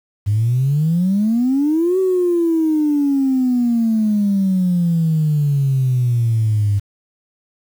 sine exponential two-way sweep, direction up then down, 99.7 to 381.2 to 99.7 Hz, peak -12 dBFS, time 0.26-6.8 s, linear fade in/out 20 ms, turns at 1.99 s, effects tanh soft clip ceiling -9 dBFS + 7-bit

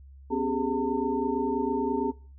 sine tone cluster, 250.4 / 276.5 / 393.6 / 422.7 / 904 Hz, B3 / C#4 / G4 / G#4 / A5, +24 / -4 / +7 / +31 / +47 cents, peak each -31 dBFS, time 0.3-2.12 s, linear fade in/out 20 ms, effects noise-tail reverb RT60 0.4 s tail -20 dB re dry + added 68 Hz sine -46 dBFS peak until 2.38 s

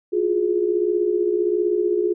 sine tone cluster, 342.4 / 357.9 / 419.3 Hz, F4 / F4 / G#4, -34 / +42 / +17 cents, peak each -29 / -20 / -21 dBFS, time 0.12-2.14 s, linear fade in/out 20 ms, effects none

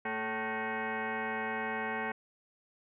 sine tone with frequency modulation, 554.4 Hz, C#5, in tune, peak -32 dBFS, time 0.05-2.12 s, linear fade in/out 5 ms, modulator 330 Hz, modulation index 5, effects none

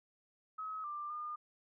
sine tone with pitch steps, 1278 / 1186 / 1213 Hz, D#6 / D6 / D#6, +46 / +17 / -44 cents, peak -39 dBFS, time 0.58-1.36 s, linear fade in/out 10 ms, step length 260 ms, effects none

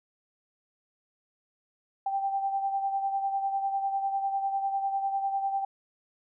sine beating tone pair, 784 / 794 Hz, G5 / G5, 0 / +22 cents, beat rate 10 Hz, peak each -27 / -36 dBFS, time 2.06-5.65 s, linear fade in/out 5 ms, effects none

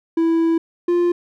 triangle tone pair in turn, 329.6 / 349.2 Hz, E4 / F4, 0 / 0 cents, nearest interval minor second, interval 100 cents, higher second, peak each -12 dBFS, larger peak neither, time 0.17-0.58 / 0.88-1.12 s, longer first, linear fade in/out 5 ms, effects none

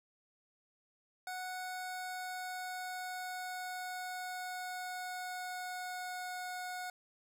25% pulse tone with pitch glide, 737 to 729 Hz, F#5 to F#5, -7 to -26 cents, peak -36 dBFS, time 1.27-6.9 s, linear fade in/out 2 ms, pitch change -19 cents, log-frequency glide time 1.59-6.36 s, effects none

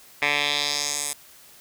10% pulse tone with band-pass filter sweep, 145.3 Hz, D3, 18 cents flat, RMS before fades -25 dBFS, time 0.22-1.13 s, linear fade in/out 2 ms, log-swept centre 2200 to 9400 Hz, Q 2.2, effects white hiss -50 dBFS RMS until 1.6 s

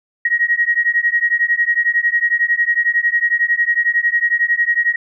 sine beating tone pair, 1886 / 1897 Hz, A#6 / A#6, +20 / +30 cents, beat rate 11 Hz, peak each -16 dBFS, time 0.25-4.96 s, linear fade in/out 5 ms, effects none

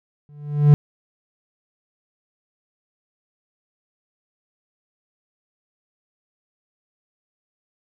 triangle tone with exponential growth, 146.8 Hz, D3, in tune, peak -3 dBFS, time 0.29-0.74 s, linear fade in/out 0 ms, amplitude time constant 96 ms, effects none

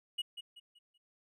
triangle tone with echo, 2903 Hz, F#7, 34 cents flat, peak -31 dBFS, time 0.18-0.22 s, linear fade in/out 10 ms, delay 190 ms, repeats 4, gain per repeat -9 dB, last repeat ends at 0.98 s, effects none

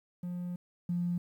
triangle tone pair in turn, 177.2 / 174.96 Hz, F3 / F3, +25 / +3 cents, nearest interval unison, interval 22 cents, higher first, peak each -32 / -25 dBFS, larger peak second, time 0.23-0.56 / 0.89-1.18 s, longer first, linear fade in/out 5 ms, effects tanh soft clip ceiling -27 dBFS + 11-bit

